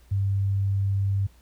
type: tone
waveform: sine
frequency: 98.5 Hz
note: G2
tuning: 9 cents sharp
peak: -21 dBFS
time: 0.11-1.27 s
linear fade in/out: 10 ms
effects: added 60 Hz sine -52 dBFS peak until 1.41 s + pink hiss -61 dBFS RMS until 1.41 s